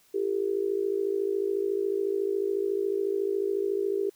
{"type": "tone with amplitude modulation", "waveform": "sine", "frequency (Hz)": 396.5, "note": "G4", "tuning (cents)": 20, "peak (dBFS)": -21, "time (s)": [0.14, 4.1], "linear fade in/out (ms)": 10, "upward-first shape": "sine", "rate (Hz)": 54, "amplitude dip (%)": 85, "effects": ["white hiss -62 dBFS RMS until 4.15 s"]}